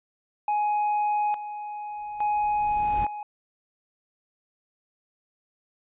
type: tone with tremolo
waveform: triangle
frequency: 836 Hz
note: G#5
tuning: 11 cents sharp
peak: -20 dBFS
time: 0.48-3.23 s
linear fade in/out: 2 ms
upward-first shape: square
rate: 0.58 Hz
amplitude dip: 70%
type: noise with exponential growth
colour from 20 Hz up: brown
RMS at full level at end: -30 dBFS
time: 1.9-3.05 s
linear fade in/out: 1 ms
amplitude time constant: 250 ms
effects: resampled to 8000 Hz